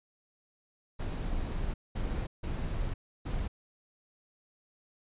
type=noise bursts at uneven times; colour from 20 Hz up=brown; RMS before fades=-33 dBFS; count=4; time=0.99-1.74 / 1.95-2.27 / 2.43-2.94 / 3.25-3.48 s; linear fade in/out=10 ms; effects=resampled to 8000 Hz